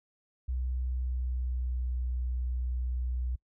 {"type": "tone with pitch glide", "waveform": "sine", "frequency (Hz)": [63, 61.95], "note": ["B1", "B1"], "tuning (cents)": [35, 6], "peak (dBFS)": -29, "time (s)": [0.48, 3.36], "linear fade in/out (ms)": 10, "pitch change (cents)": -29, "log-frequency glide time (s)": [0.78, 1.96], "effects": ["noise-tail reverb RT60 0.1 s tail -25 dB re dry"]}